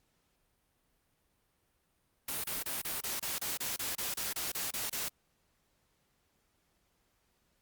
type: noise bursts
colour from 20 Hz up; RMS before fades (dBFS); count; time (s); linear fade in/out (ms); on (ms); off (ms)
white; -36; 15; 2.28-5.086; 5; 160; 29
effects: pink hiss -75 dBFS RMS until 7.61 s + Opus 48 kbps